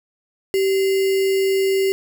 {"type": "tone with sample-and-hold", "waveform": "sine", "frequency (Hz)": 386.9, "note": "G4", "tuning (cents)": -23, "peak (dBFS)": -15, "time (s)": [0.54, 1.92], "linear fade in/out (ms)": 0, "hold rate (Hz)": 2450, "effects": []}